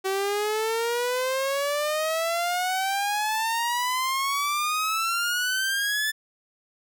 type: exponential sweep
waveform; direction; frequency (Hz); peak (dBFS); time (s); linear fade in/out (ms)
sawtooth; up; 379.7 to 1756; -20; 0.04-6.12; 20
effects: none